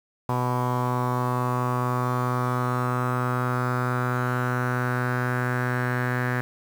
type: tone with low-pass filter sweep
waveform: sawtooth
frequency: 124.4 Hz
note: B2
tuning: 13 cents sharp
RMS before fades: -25 dBFS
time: 0.29-6.41 s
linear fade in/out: 0 ms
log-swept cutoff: 1000 to 1700 Hz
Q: 5.2
effects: 7-bit